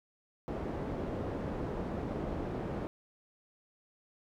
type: low-pass noise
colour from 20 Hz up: white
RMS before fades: -37 dBFS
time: 0.48-2.87 s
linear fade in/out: 0 ms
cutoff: 450 Hz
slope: 12 dB/octave
effects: none